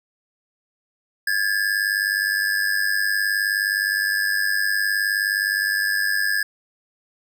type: ring-modulated tone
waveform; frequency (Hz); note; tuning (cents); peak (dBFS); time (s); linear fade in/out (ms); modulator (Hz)
square; 1675; G#6; +14; -17; 1.27-6.43; 5; 49.7
effects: none